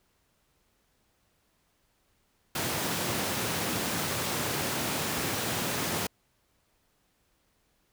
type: high-pass noise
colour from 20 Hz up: pink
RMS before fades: -31 dBFS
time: 2.55-6.07 s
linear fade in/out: 5 ms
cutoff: 100 Hz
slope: 24 dB/octave
effects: pink hiss -71 dBFS RMS until 7.92 s